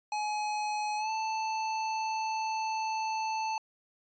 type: tone with pitch glide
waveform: square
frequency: 844 to 880.3 Hz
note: G#5 to A5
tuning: +28 to +1 cents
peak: -31 dBFS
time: 0.12-3.58 s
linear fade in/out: 2 ms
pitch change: +73 cents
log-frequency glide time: 0.97-1.1 s
effects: resampled to 16000 Hz